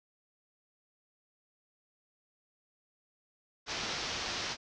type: low-pass noise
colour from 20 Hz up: white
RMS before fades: -37 dBFS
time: 3.66-4.57 s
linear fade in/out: 50 ms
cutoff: 5900 Hz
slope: 48 dB/octave
effects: none